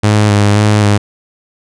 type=tone with vibrato; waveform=sawtooth; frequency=104.1 Hz; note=G#2; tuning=5 cents sharp; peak=-3 dBFS; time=0.03-0.98 s; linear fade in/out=10 ms; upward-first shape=square; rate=1.9 Hz; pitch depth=24 cents each way; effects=resampled to 22050 Hz